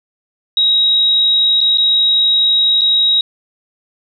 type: tone with dropouts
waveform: sine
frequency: 3812 Hz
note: A#7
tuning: 38 cents sharp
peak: -9 dBFS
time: 0.57-3.21 s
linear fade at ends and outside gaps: 2 ms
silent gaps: 1.606-1.612 / 1.774-1.782 / 2.811-2.816 s
effects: none